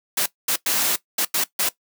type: noise bursts at uneven times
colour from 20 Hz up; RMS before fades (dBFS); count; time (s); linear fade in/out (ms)
white; -21; 6; 0.17-0.26 / 0.48-0.56 / 0.66-0.96 / 1.18-1.25 / 1.34-1.44 / 1.59-1.69; 5
effects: noise-tail reverb RT60 0.1 s tail -17 dB re dry + high-pass 200 Hz 12 dB/octave